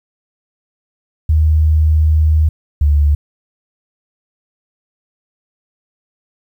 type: tone pair in turn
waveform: sine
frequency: 77.78 / 73.1 Hz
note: D#2 / D2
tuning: 0 / -7 cents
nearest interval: minor second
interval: 107 cents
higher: first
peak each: -8 dBFS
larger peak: neither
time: 1.29-2.49 / 2.81-3.15 s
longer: first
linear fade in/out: 5 ms
effects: 8-bit